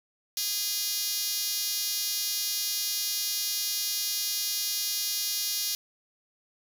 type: tone with high-pass filter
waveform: 5% pulse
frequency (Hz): 410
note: G#4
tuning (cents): -22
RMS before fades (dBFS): -30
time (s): 0.37-5.75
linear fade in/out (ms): 2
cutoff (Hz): 5900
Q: 1.3
effects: none